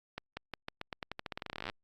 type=accelerating click train; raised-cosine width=0.3 ms; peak=-22 dBFS; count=26; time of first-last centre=0.18-1.699 s; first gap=190 ms; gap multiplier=0.88; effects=Opus 48 kbps